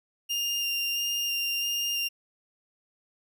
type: tone with vibrato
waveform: 30% pulse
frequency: 2800 Hz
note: F7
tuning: 4 cents sharp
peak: -24 dBFS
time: 0.29-2.09 s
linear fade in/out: 20 ms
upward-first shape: square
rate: 1.5 Hz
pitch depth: 8 cents each way
effects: none